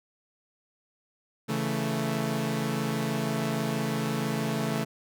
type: chord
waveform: sawtooth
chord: A major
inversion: first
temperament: equal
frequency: 138.59 / 164.81 / 220 Hz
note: C#3 / E3 / A3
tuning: 0 / 0 / 0 cents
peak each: -28 / -29 / -26 dBFS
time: 1.48-4.85 s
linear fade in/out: 20 ms
effects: none